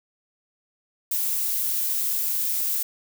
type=noise; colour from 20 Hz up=violet; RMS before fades=-25 dBFS; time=1.11-2.83 s; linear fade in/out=5 ms; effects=none